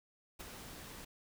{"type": "noise with ADSR envelope", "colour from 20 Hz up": "pink", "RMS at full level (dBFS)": -44, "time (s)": [0.39, 1.05], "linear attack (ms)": 18, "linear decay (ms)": 13, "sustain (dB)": -6, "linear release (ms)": 8, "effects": []}